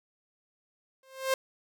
sawtooth tone with exponential growth, 529 Hz, C5, 19 cents sharp, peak -18 dBFS, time 1.03-1.34 s, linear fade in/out 2 ms, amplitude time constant 67 ms, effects none

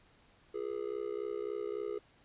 triangle tone with amplitude modulation, 415.3 Hz, G#4, in tune, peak -29 dBFS, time 0.54-1.99 s, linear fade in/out 10 ms, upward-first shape sine, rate 63.6 Hz, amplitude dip 100%, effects pink hiss -65 dBFS RMS until 2.24 s + resampled to 8000 Hz

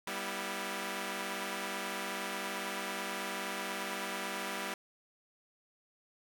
5% pulse chord, E minor, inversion first, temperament equal with one note detuned, 196 / 242.6 / 329.6 Hz, G3 / B3 / E4, 0 / -31 / 0 cents, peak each -28 / -30 / -30 dBFS, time 0.07-4.74 s, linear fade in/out 2 ms, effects none

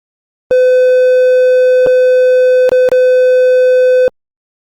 triangle tone with dropouts, 507 Hz, B4, 45 cents sharp, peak -3 dBFS, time 0.51-4.08 s, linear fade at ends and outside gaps 0 ms, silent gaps 1.863-1.87 / 2.692-2.718 / 2.889-2.917 s, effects Opus 32 kbps

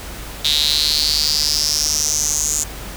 square tone with high-pass filter sweep, 75.3 Hz, D2, 44 cents sharp, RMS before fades -18 dBFS, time 0.44-2.64 s, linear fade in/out 10 ms, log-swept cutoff 3700 to 7000 Hz, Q 7.3, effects added 50 Hz sine -33 dBFS peak until 2.96 s + pink hiss -33 dBFS RMS until 2.96 s

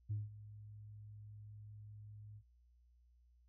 sine tone with ADSR envelope, 105.1 Hz, G#2, 21 cents sharp, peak -34 dBFS, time 0.09-2.43 s, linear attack 20 ms, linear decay 180 ms, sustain -17 dB, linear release 63 ms, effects tanh soft clip ceiling -33 dBFS + added 60 Hz sine -66 dBFS peak until 3.48 s

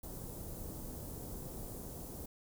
pink band-stop noise, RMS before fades -45 dBFS, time 0.03-2.26 s, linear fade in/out 5 ms, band 560 to 10000 Hz, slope 12 dB/octave, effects none

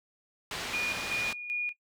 white low-pass noise, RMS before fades -37 dBFS, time 0.51-1.33 s, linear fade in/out 2 ms, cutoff 3900 Hz, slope 12 dB/octave
sine tone with tremolo, 2441 Hz, D#7, 34 cents flat, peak -28 dBFS, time 0.73-1.73 s, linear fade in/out 10 ms, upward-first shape square, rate 2.6 Hz, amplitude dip 60%
effects noise-tail reverb RT60 0.1 s tail -19 dB re dry

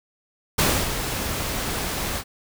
pink noise with ADSR envelope, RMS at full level -18 dBFS, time 0.58-2.24 s, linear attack 10 ms, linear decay 290 ms, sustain -9 dB, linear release 63 ms, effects none

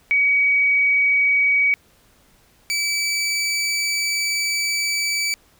sine / 20% pulse tone pair in turn, 2263 / 2303 Hz, C#7 / D7, +35 / -34 cents, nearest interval unison, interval 31 cents, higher second, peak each -14 / -15 dBFS, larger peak first, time 0.11-1.74 / 2.7-5.34 s, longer second, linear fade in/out 0 ms, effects pink hiss -56 dBFS RMS until 5.59 s

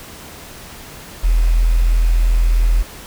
sine tone with quantisation, 41.57 Hz, E1, 15 cents sharp, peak -10 dBFS, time 1.23-2.83 s, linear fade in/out 20 ms, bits 6, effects pink hiss -36 dBFS RMS until 3.06 s

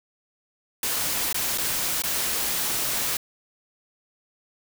white noise with dropouts, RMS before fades -26 dBFS, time 0.83-3.17 s, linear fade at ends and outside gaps 2 ms, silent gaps 1.328-1.344 / 1.576-1.582 / 2.021-2.037 s, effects none

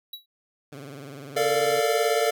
square tone with exponential decay, 3900 Hz, B7, 23 cents flat, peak -32 dBFS, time 0.13-0.26 s, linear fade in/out 5 ms, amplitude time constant 28 ms
15% pulse tone with vibrato, 139.9 Hz, C#3, 16 cents sharp, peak -32 dBFS, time 0.72-1.8 s, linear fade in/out 5 ms, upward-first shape sine, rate 20 Hz, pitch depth 130 cents each way
square chord, Bb major seventh, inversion third, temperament equal with one note detuned, 440 / 458.4 / 587.3 / 698.5 Hz, A4 / Bb4 / D5 / F5, 0 / -29 / 0 / 0 cents, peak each -27 dBFS, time 1.36-2.31 s, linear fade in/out 10 ms
effects none

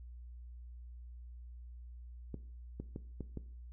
clicks, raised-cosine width 3 ms, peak -28 dBFS, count 5, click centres 2.343 / 2.8 / 2.961 / 3.207 / 3.373 s, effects noise-tail reverb RT60 0.5 s tail -17 dB re dry + added 60 Hz sine -47 dBFS peak until 3.72 s

